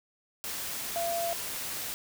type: tone in noise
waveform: sine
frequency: 681 Hz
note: F5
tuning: 44 cents flat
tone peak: -29 dBFS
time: 0.96-1.33 s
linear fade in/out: 0 ms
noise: white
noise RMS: -36 dBFS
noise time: 0.44-1.94 s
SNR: +4 dB
effects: none